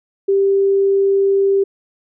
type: tone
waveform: sine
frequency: 393.2 Hz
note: G4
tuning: 5 cents sharp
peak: -11 dBFS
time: 0.28-1.64 s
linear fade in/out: 10 ms
effects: none